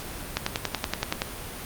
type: click train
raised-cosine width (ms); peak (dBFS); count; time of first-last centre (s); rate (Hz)
0.2; -7; 10; 0.37-1.219; 10.6
effects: pink hiss -37 dBFS RMS until 1.65 s + Opus 48 kbps